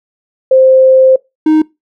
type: tone pair in turn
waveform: sine / triangle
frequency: 523.3 / 311.2 Hz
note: C5 / D#4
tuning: 0 / 0 cents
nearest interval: major sixth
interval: 900 cents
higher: first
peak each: -3 dBFS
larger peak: neither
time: 0.51-1.16 / 1.46-1.62 s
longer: first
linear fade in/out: 5 ms
effects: noise-tail reverb RT60 0.2 s tail -22 dB re dry